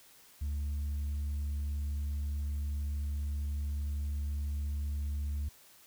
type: tone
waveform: sine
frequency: 72.4 Hz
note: D2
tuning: 24 cents flat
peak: -29 dBFS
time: 0.41-5.49 s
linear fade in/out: 10 ms
effects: tanh soft clip ceiling -31 dBFS + white hiss -59 dBFS RMS until 5.86 s